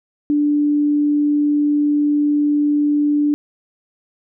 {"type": "tone", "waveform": "sine", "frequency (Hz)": 293.7, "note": "D4", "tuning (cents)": 0, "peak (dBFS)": -13, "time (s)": [0.3, 3.34], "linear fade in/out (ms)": 0, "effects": []}